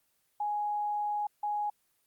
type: tone bursts at uneven times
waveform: sine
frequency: 832 Hz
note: G#5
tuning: 3 cents sharp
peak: -29 dBFS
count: 2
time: 0.4-1.27 / 1.43-1.7 s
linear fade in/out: 5 ms
effects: white hiss -73 dBFS RMS until 2.06 s + Opus 24 kbps